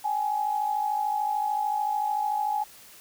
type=tone pair together; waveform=sine; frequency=789.5 / 843 Hz; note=G5 / G#5; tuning=+12 / +26 cents; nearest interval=minor second; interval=114 cents; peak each=-31 / -25 dBFS; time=0.04-2.64 s; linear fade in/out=10 ms; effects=white hiss -50 dBFS RMS until 3 s